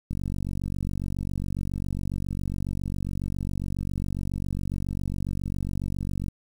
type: click train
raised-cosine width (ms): 5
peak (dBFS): -18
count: 293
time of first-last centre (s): 0.11-6.283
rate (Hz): 47.3
effects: 8-bit